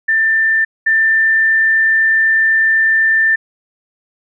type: tone pair in turn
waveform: sine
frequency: 1784 / 1784 Hz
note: A6 / A6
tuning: +23 / +23 cents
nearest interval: unison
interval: 0 cents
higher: neither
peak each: -10 / -9 dBFS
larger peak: second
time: 0.08-0.65 / 0.86-3.36 s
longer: second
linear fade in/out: 10 ms
effects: none